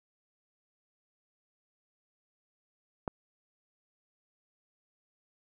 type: click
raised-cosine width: 1 ms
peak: -18 dBFS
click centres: 3.078 s
effects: none